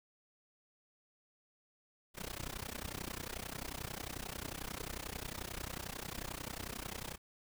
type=noise with amplitude modulation; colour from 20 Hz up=pink; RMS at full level=-40 dBFS; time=2.14-7.18 s; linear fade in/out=50 ms; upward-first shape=sine; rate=31.2 Hz; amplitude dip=95%; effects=none